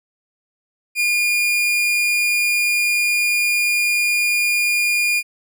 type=tone; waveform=40% pulse; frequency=2423 Hz; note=D#7; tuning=47 cents flat; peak=-15 dBFS; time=0.95-5.23 s; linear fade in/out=50 ms; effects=none